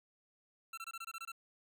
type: tone bursts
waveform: 25% pulse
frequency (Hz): 1348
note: E6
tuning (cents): +38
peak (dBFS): -39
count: 9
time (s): 0.73-1.319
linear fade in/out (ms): 5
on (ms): 45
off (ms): 23
effects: none

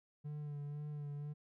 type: tone with vibrato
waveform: triangle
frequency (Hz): 146.83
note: D3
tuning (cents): 0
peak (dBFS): -39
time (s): 0.24-1.34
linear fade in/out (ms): 20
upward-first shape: sine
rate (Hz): 2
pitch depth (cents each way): 30
effects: none

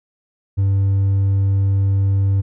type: tone with hard clipping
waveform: sine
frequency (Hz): 98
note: G2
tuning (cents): 0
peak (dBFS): -14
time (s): 0.57-2.42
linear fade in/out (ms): 20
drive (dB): 2
effects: none

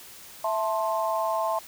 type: chord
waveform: sine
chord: A minor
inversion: second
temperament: just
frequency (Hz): 660 / 880 / 1056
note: E5 / A5 / C6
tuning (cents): +2 / 0 / +16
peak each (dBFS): -27 / -29 / -29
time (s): 0.44-1.59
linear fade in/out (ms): 5
effects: white hiss -46 dBFS RMS until 1.67 s

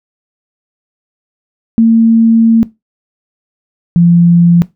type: tone pair in turn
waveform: sine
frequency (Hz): 227 / 171.76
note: A#3 / F3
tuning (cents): -46 / -29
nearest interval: perfect fourth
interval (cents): 483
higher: first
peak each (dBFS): -3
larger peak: neither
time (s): 1.78-2.63 / 3.96-4.62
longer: first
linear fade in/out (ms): 0
effects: noise-tail reverb RT60 0.2 s tail -19 dB re dry

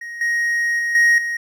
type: tone with level steps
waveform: triangle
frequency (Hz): 1878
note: A#6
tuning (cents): +12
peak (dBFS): -27 / -15 / -17 / -9 / -19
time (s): 0.01-1.37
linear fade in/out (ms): 5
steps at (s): 0.21 / 0.79 / 0.95 / 1.18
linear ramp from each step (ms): 2
effects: none

